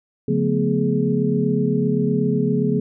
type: tone cluster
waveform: sine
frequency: 142.1 / 179.3 / 220.7 / 248.5 / 419.8 Hz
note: C#3 / F3 / A3 / B3 / G#4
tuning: +43 / +46 / +5 / +11 / +19 cents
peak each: -23 dBFS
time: 0.28-2.8 s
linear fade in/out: 5 ms
effects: none